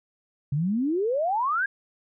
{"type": "exponential sweep", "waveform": "sine", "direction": "up", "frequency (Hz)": [134.3, 1661.2], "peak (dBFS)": -22, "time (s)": [0.52, 1.66], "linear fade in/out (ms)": 5, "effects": []}